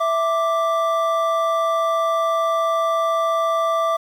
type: tone pair together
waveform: triangle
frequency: 659.3 / 1174.7 Hz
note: E5 / D6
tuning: 0 / 0 cents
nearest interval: minor seventh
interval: 1000 cents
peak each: -18 dBFS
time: 0-3.97 s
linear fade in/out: 10 ms
effects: 8-bit